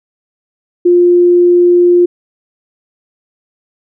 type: tone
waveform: sine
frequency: 352.1 Hz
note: F4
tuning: 14 cents sharp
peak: -4 dBFS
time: 0.85-2.06 s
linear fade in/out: 10 ms
effects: none